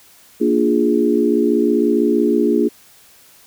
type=chord; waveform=sine; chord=Bb dominant seventh; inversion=none; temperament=equal; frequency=233.1 / 293.7 / 349.2 / 415.3 Hz; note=Bb3 / D4 / F4 / Ab4; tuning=0 / 0 / 0 / 0 cents; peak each=-18 dBFS; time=0.4-2.69 s; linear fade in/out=20 ms; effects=white hiss -48 dBFS RMS until 3.46 s